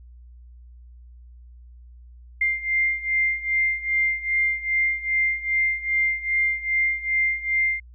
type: beating tone pair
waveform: sine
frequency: 2099 / 2101.5 Hz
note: C7 / C7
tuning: +5 / +7 cents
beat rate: 2.5 Hz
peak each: -25 / -22 dBFS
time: 2.41-7.8 s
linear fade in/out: 5 ms
effects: added 60 Hz sine -43 dBFS peak until 7.94 s